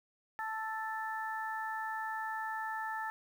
harmonic tone, 440 Hz, A4, in tune, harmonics 2 / 3 / 4, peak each -38 / -43 / -40 dBFS, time 0.39-3.1 s, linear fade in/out 0 ms, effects 10-bit

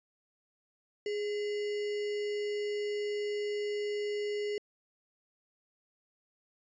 sine tone with sample-and-hold, 415.3 Hz, G#4, in tune, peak -31 dBFS, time 1.06-4.58 s, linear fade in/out 2 ms, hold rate 2450 Hz, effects resampled to 16000 Hz

